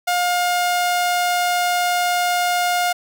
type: tone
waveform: sawtooth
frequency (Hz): 711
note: F5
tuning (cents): +31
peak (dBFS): -13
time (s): 0.07-2.93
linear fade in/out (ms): 10
effects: none